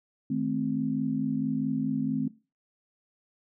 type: chord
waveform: sine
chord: A diminished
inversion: second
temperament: equal with one note detuned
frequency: 155.56 / 217 / 261.6 Hz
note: Eb3 / A3 / C4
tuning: 0 / -24 / 0 cents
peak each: -33 / -30 / -28 dBFS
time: 0.3-2.28 s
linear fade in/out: 5 ms
effects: noise-tail reverb RT60 0.3 s tail -19 dB re dry